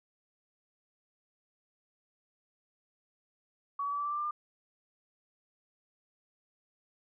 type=tone with pitch steps; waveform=sine; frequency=1130 / 1139.8 / 1149.8 / 1159.8 / 1169.8 / 1180 / 1190.3 / 1200.7 Hz; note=C#6 / C#6 / D6 / D6 / D6 / D6 / D6 / D6; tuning=+33 / +48 / -37 / -22 / -7 / +8 / +23 / +38 cents; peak=-31 dBFS; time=3.79-4.31 s; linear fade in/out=5 ms; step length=65 ms; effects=none